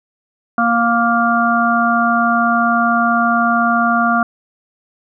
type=harmonic tone; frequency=233.9 Hz; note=A#3; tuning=6 cents sharp; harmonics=1 / 3 / 5 / 6; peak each=-17 / -17 / -17 / -17 dBFS; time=0.58-4.23 s; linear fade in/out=2 ms; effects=none